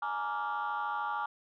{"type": "chord", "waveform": "sine", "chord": "Bb dominant seventh", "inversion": "third", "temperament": "just", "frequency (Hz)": [839.1, 932.3, 1165.4, 1398.5], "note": ["Ab5", "Bb5", "D6", "F6"], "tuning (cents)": [18, 0, -14, 2], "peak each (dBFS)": [-35, -37, -35, -37], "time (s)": [0.02, 1.26], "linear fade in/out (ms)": 5, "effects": ["tanh soft clip ceiling -26 dBFS"]}